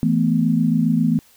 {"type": "chord", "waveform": "sine", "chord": "E suspended fourth", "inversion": "none", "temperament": "just", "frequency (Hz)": [164.81, 219.8, 247.2], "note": ["E3", "A3", "B3"], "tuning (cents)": [0, -2, 2], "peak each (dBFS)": -19, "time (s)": [0.03, 1.19], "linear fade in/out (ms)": 0, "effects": ["white hiss -53 dBFS RMS until 1.36 s"]}